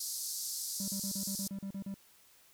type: band-pass noise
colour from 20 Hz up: pink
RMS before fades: -39 dBFS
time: 0-1.48 s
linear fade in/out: 5 ms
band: 4500 to 14000 Hz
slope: 48 dB/octave
type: tone bursts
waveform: triangle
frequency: 196 Hz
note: G3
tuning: in tune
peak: -35 dBFS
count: 10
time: 0.8-1.942 s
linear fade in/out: 2 ms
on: 80 ms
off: 38 ms
effects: white hiss -63 dBFS RMS until 2.53 s